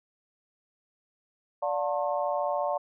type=harmonic tone with a mistuned harmonic; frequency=179.2 Hz; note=F3; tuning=45 cents sharp; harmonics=3 / 4 / 5 / 6; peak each=-29 / -31 / -33 / -35 dBFS; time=1.62-2.78 s; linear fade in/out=10 ms; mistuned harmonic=3; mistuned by=+140 cents; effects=none